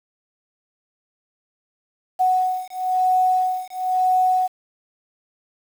sine beating tone pair, 740 / 741 Hz, F#5 / F#5, 0 / +2 cents, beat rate 1 Hz, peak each -20 dBFS, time 2.19-4.48 s, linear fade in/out 20 ms, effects 7-bit

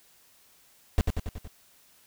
brown noise with echo, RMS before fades -20 dBFS, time 0.98-1.01 s, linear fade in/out 0 ms, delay 93 ms, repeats 5, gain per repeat -4 dB, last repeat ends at 1.475 s, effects white hiss -60 dBFS RMS until 2.06 s

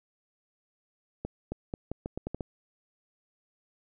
accelerating click train, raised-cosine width 2 ms, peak -20 dBFS, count 9, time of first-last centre 1.25-2.408 s, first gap 270 ms, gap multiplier 0.81, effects none

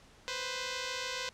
5% pulse tone pair together, 496.4 / 523.3 Hz, B4 / C5, +9 / 0 cents, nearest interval minor second, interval 91 cents, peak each -26 dBFS, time 0.28-1.29 s, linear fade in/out 0 ms, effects pink hiss -59 dBFS RMS until 1.33 s + low-pass 7000 Hz 12 dB/octave

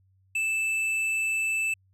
sine tone with tanh clipping, 2637 Hz, E7, in tune, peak -26 dBFS, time 0.35-1.74 s, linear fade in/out 5 ms, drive 11 dB, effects added 95 Hz sine -61 dBFS peak until 1.93 s + low-pass 12000 Hz 12 dB/octave

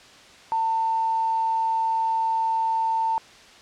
triangle tone with tanh clipping, 900 Hz, A5, 39 cents sharp, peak -20 dBFS, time 0.52-3.18 s, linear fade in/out 0 ms, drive 2 dB, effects white hiss -48 dBFS RMS until 3.61 s + low-pass 5000 Hz 12 dB/octave

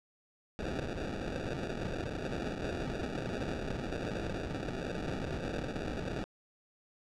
white noise with sample-and-hold, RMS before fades -37 dBFS, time 0.59-6.24 s, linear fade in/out 0 ms, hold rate 1050 Hz, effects low-pass 5000 Hz 12 dB/octave

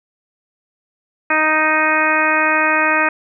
harmonic tone, 311.1 Hz, D#4, in tune, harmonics 1 / 2 / 3 / 4 / 5 / 6 / 7 / 8, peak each -24 / -22 / -21 / -20 / -19 / -20 / -24 / -20 dBFS, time 1.3-3.09 s, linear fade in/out 5 ms, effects none

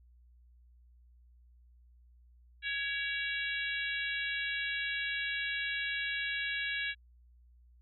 harmonic tone with a mistuned harmonic, 555 Hz, C#5, 2 cents sharp, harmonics 3 / 4 / 5 / 6 / 7, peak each -36 / -38 / -40 / -42 / -43 dBFS, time 2.62-6.95 s, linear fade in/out 50 ms, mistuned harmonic 4, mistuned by +49 cents, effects added 60 Hz sine -58 dBFS peak until 7.81 s

